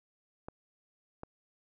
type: clicks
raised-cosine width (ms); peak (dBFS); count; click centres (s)
1; -27; 2; 0.485 / 1.234
effects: none